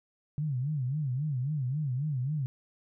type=tone with vibrato; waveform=sine; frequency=138.59 Hz; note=C#3; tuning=in tune; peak=-28 dBFS; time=0.38-2.46 s; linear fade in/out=0 ms; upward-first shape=sine; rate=3.7 Hz; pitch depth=200 cents each way; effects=none